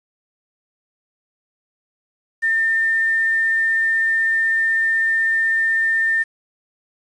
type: tone with quantisation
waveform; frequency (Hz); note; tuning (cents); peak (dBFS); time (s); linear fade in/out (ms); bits
sine; 1804; A6; +43; -15; 2.42-6.24; 20; 7
effects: resampled to 22050 Hz